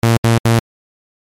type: tone bursts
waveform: sawtooth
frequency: 115.2 Hz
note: A#2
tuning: 20 cents flat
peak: -5 dBFS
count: 3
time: 0.03-0.592 s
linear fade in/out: 0 ms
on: 140 ms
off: 71 ms
effects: MP3 64 kbps